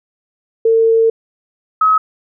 sine tone pair in turn, 451.9 / 1278.2 Hz, A4 / D#6, +46 / +46 cents, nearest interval octave + tritone, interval 1800 cents, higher second, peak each -8 dBFS, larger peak neither, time 0.65-1.1 / 1.81-1.98 s, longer first, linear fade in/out 5 ms, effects none

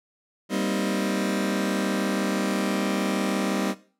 sawtooth chord, C minor seventh, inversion second, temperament just, 196.22 / 235.5 / 261.6 / 314 Hz, G3 / Bb3 / C4 / Eb4, +2 / +18 / 0 / +16 cents, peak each -23 / -27 / -26 / -26 dBFS, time 0.49-3.75 s, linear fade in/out 50 ms, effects noise-tail reverb RT60 0.4 s tail -17 dB re dry + low-pass 12000 Hz 12 dB/octave

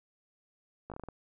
slowing click train, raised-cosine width 1 ms, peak -28 dBFS, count 7, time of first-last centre 0.9-1.087 s, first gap 17 ms, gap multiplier 1.24, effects none

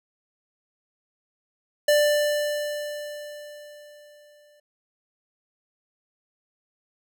square tone with exponential decay, 591 Hz, D5, 11 cents sharp, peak -16 dBFS, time 1.88-4.6 s, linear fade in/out 5 ms, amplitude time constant 590 ms, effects none

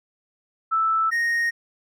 sine / triangle tone pair in turn, 1318.5 / 1862.7 Hz, E6 / A#6, 0 / -2 cents, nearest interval tritone, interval 598 cents, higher second, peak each -18 dBFS, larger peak neither, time 0.71-1.11 / 1.11-1.51 s, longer neither, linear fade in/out 20 ms, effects none

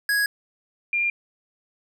square / sine tone pair in turn, 1661.2 / 2397 Hz, G#6 / D7, 0 / +35 cents, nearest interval tritone, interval 635 cents, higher second, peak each -20 dBFS, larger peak neither, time 0.09-0.26 / 0.93-1.1 s, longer neither, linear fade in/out 2 ms, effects none

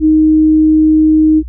sine tone, 311.1 Hz, D#4, in tune, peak -5 dBFS, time 0-1.43 s, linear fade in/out 50 ms, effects added 60 Hz sine -23 dBFS peak until 1.48 s

